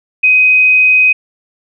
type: tone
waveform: sine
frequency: 2513 Hz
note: D#7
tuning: 17 cents sharp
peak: -5 dBFS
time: 0.23-1.13 s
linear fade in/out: 10 ms
effects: none